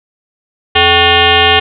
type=tone with frequency modulation; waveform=sine; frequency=1800 Hz; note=A6; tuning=39 cents sharp; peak=-5 dBFS; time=0.75-1.6 s; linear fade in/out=10 ms; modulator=343 Hz; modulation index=4.4; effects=none

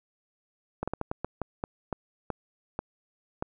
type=slowing click train; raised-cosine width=1 ms; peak=-16 dBFS; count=12; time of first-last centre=0.83-3.425 s; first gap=46 ms; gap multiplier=1.3; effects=none

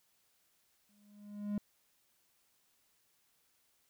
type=tone with exponential growth; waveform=triangle; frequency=206.1 Hz; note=G#3; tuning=13 cents flat; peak=-29 dBFS; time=0.89-1.58 s; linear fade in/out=2 ms; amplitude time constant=150 ms; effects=white hiss -74 dBFS RMS until 3.89 s

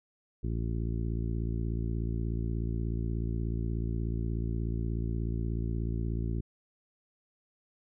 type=harmonic tone; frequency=56.6 Hz; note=A1; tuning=50 cents sharp; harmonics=1 / 2 / 3 / 4 / 5 / 6 / 7; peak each=-32 / -34 / -39 / -41 / -45 / -43 / -48 dBFS; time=0.43-6.41 s; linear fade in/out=10 ms; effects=none

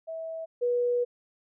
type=tone pair in turn; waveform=sine; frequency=650 / 486.2 Hz; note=E5 / B4; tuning=-24 / -27 cents; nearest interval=perfect fourth; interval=503 cents; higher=first; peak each=-33 / -23 dBFS; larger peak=second; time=0.07-0.46 / 0.61-1.05 s; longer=second; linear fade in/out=20 ms; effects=none

